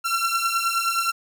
sawtooth beating tone pair, 1355 / 1364.5 Hz, E6 / F6, +47 / -41 cents, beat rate 9.5 Hz, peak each -20 / -21 dBFS, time 0.04-1.12 s, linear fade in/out 20 ms, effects none

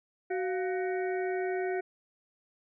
harmonic tone with a mistuned harmonic, 373.9 Hz, F#4, 18 cents sharp, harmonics 1 / 2 / 4 / 5 / 6, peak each -30 / -36 / -42 / -44 / -46 dBFS, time 0.3-1.81 s, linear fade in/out 10 ms, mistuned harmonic 2, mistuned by -100 cents, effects none

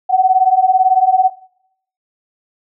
sine beating tone pair, 739 / 757 Hz, F#5 / F#5, -2 / +39 cents, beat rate 18 Hz, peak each -12 dBFS, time 0.09-1.3 s, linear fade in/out 20 ms, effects noise-tail reverb RT60 0.7 s tail -19 dB re dry

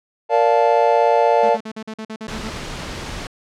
triangle chord, Bb major seventh, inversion none, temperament just, 466.2 / 582.7 / 699.2 / 874.1 Hz, Bb4 / D5 / F5 / A5, 0 / -14 / +2 / -12 cents, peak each -16 dBFS, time 0.29-1.58 s, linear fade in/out 50 ms
sawtooth tone bursts, 219 Hz, A3, 8 cents flat, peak -24 dBFS, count 10, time 1.43-2.494 s, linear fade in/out 5 ms, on 65 ms, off 46 ms
pink noise, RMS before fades -29 dBFS, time 2.28-3.27 s, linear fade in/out 2 ms
effects low-pass 6000 Hz 12 dB/octave

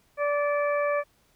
harmonic tone, 581 Hz, D5, 19 cents flat, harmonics 1 / 2 / 3 / 4, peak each -24 / -30 / -34 / -36 dBFS, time 0.17-1.04 s, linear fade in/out 50 ms, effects pink hiss -65 dBFS RMS until 1.35 s

